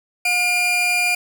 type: tone pair together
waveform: 40% pulse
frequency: 717 / 2404 Hz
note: F5 / D7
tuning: +45 / +40 cents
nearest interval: octave + major sixth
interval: 2095 cents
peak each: -25 / -16 dBFS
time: 0.25-1.15 s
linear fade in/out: 5 ms
effects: none